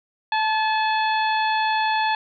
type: harmonic tone with a mistuned harmonic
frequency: 861 Hz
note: A5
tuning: 38 cents flat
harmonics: 1 / 2 / 3 / 4 / 5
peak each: -20 / -26 / -30 / -32 / -34 dBFS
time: 0.32-2.15 s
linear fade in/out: 2 ms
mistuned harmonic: 1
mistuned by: +27 cents
effects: none